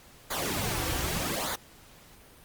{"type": "noise with flanger", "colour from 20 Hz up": "pink", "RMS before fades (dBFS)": -31, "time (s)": [0.3, 1.56], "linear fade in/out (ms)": 10, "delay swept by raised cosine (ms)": [0.36, 4.86], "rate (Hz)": 0.83, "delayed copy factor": -0.75, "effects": ["pink hiss -54 dBFS RMS until 2.44 s", "Opus 48 kbps"]}